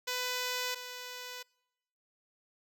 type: tone pair in turn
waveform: 5% pulse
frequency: 499 / 497.2 Hz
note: B4 / B4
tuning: +18 / +12 cents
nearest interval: unison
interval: 6 cents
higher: first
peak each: -21 / -30 dBFS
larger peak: first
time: 0.07-0.75 / 0.75-1.43 s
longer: neither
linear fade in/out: 10 ms
effects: noise-tail reverb RT60 0.9 s tail -26 dB re dry